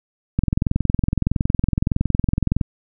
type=click train; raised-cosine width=5 ms; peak=-5 dBFS; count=49; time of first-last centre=0.39-2.612 s; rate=21.6 Hz; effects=none